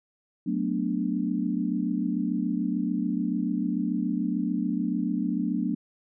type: chord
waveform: sine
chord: B minor seventh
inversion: second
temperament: equal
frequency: 185 / 220 / 246.9 / 293.7 Hz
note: F#3 / A3 / B3 / D4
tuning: 0 / 0 / 0 / 0 cents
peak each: -30 dBFS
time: 0.46-5.75 s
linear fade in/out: 10 ms
effects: none